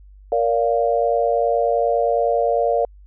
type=chord; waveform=sine; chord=Bb major; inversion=none; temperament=equal with one note detuned; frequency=466.2 / 575.9 / 698.5 Hz; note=Bb4 / D5 / F5; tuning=0 / -34 / 0 cents; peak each=-20 dBFS; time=0.32-2.85 s; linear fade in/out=2 ms; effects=added 49 Hz sine -42 dBFS peak until 3.06 s